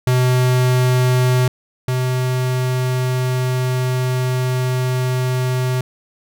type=tone pair in turn; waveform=square; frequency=126.6 / 127.48 Hz; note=B2 / C3; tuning=+43 / -45 cents; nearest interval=unison; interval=12 cents; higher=second; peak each=-13 / -17 dBFS; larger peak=first; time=0.07-1.48 / 1.88-5.81 s; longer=second; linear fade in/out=2 ms; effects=none